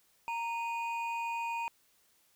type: tone pair together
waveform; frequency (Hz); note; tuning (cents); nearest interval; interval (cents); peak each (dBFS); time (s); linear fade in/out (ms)
triangle; 928.3 / 2476; A#5 / D#7; -7 / -9; octave + perfect fourth; 1698; -32 / -38; 0.28-1.68; 0
effects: white hiss -69 dBFS RMS until 2.35 s